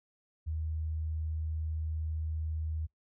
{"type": "tone", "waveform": "sine", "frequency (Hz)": 78.8, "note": "D#2", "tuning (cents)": 23, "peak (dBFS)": -32, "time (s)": [0.46, 2.87], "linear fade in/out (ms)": 20, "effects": ["noise-tail reverb RT60 0.1 s tail -21 dB re dry"]}